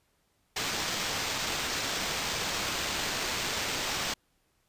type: noise with sample-and-hold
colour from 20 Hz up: blue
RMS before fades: -32 dBFS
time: 0.56-4.14 s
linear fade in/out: 5 ms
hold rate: 11025 Hz
effects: pink hiss -72 dBFS RMS until 4.68 s + resampled to 32000 Hz